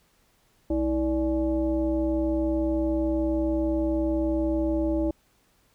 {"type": "tone with frequency modulation", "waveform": "sine", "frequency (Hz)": 322.3, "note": "E4", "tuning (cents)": -39, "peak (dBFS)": -22, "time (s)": [0.7, 5.11], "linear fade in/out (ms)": 5, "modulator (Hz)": 262, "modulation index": 0.92, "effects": ["pink hiss -65 dBFS RMS until 5.74 s"]}